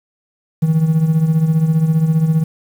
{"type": "tone with tremolo", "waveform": "triangle", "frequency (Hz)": 159.6, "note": "D#3", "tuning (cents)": 44, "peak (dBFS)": -5, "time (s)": [0.62, 2.44], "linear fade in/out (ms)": 10, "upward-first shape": "triangle", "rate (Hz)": 15, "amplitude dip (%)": 75, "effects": ["tanh soft clip ceiling -4 dBFS", "7-bit"]}